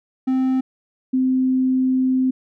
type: tone pair in turn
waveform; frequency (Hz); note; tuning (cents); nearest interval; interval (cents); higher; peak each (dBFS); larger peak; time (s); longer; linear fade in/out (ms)
triangle / sine; 260.5 / 258.9; C4 / C4; -7 / -18; unison; 11; first; -14 / -15; first; 0.27-0.61 / 1.13-2.31; second; 10
effects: none